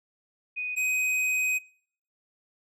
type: tone pair in turn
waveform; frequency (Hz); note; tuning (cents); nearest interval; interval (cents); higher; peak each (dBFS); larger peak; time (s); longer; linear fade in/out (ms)
sine / square; 2489 / 2512; D#7 / D#7; 0 / +16; unison; 16; second; -29 / -25; second; 0.56-0.76 / 0.76-1.59; second; 20
effects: noise-tail reverb RT60 0.6 s tail -25 dB re dry + low-pass 12000 Hz 12 dB/octave